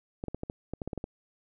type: clicks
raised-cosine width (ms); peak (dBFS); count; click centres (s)
2; -21; 11; 0.239 / 0.283 / 0.346 / 0.434 / 0.499 / 0.736 / 0.818 / 0.876 / 0.932 / 0.977 / 1.041
effects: none